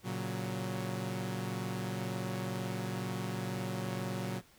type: chord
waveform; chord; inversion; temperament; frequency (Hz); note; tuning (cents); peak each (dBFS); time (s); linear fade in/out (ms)
sawtooth; F# major; first; equal; 116.54 / 138.59 / 185; A#2 / C#3 / F#3; 0 / 0 / 0; -35 / -38 / -34; 0.03-4.42; 50
effects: pink hiss -62 dBFS RMS until 4.58 s